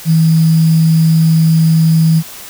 sine tone with sample-and-hold, 161.6 Hz, E3, 34 cents flat, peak -6 dBFS, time 0.05-2.23 s, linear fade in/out 50 ms, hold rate 4900 Hz, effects white hiss -31 dBFS RMS until 2.49 s

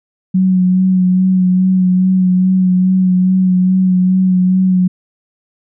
sine tone with vibrato, 185 Hz, F#3, in tune, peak -8 dBFS, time 0.34-4.88 s, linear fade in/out 10 ms, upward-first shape sine, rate 2.4 Hz, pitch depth 24 cents each way, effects none

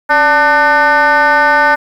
sine tone with frequency modulation, 1194 Hz, D6, 28 cents sharp, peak -4 dBFS, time 0.09-1.76 s, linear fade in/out 20 ms, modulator 306 Hz, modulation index 1.9, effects tanh soft clip ceiling -5 dBFS + 7-bit

